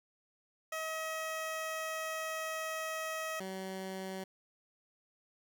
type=tone pair in turn; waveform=15% pulse; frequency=637 / 189.85 Hz; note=D#5 / F#3; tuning=+41 / +45 cents; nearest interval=octave + major sixth; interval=2096 cents; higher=first; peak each=-30 / -33 dBFS; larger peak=first; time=0.72-3.4 / 3.4-4.24 s; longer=first; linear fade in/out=5 ms; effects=none